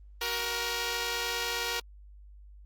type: tone pair together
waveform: 5% pulse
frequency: 374 / 471.2 Hz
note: F#4 / A#4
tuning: +19 / +19 cents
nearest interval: major third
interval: 400 cents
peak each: -26 / -19 dBFS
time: 0.21-1.8 s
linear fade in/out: 5 ms
effects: added 50 Hz sine -48 dBFS peak until 2.65 s + Opus 24 kbps